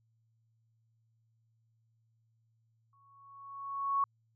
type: tone with exponential growth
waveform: sine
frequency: 1108.7 Hz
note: C#6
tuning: in tune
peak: -25 dBFS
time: 2.93-4.04 s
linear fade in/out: 2 ms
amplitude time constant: 240 ms
effects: added 113 Hz sine -70 dBFS peak until 4.35 s